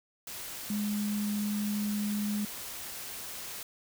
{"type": "tone in noise", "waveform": "sine", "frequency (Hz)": 207.7, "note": "G#3", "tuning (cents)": 0, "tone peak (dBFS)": -29, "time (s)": [0.7, 2.45], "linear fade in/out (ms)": 2, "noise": "white", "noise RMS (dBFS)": -41, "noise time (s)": [0.27, 3.63], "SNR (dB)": 9, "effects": []}